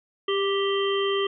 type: harmonic tone with a mistuned harmonic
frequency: 392 Hz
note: G4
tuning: in tune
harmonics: 1 / 3 / 5 / 7 / 8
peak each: -23 / -30 / -35 / -38 / -30 dBFS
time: 0.28-1.27 s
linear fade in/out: 5 ms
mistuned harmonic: 1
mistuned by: +18 cents
effects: none